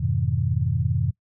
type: chord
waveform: sine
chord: F half-diminished seventh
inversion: none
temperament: just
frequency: 87.31 / 104.77 / 125.72 / 157.15 Hz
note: F2 / Ab2 / Cb3 / Eb3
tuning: 0 / +16 / +31 / +18 cents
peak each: -26 / -26 / -24 / -28 dBFS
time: 0-1.11 s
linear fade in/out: 10 ms
effects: noise-tail reverb RT60 0.1 s tail -21 dB re dry